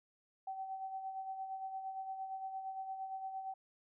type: tone with tremolo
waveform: sine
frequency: 767 Hz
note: G5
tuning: 38 cents flat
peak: -38 dBFS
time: 0.47-3.54 s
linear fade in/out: 5 ms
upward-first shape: sine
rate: 8.7 Hz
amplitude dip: 50%
effects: none